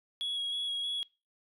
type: tone with vibrato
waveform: sine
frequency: 3333 Hz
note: G#7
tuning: 5 cents sharp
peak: -29 dBFS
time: 0.21-1.03 s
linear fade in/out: 0 ms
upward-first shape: square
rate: 3.2 Hz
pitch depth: 13 cents each way
effects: noise-tail reverb RT60 0.3 s tail -25 dB re dry + tanh soft clip ceiling -30 dBFS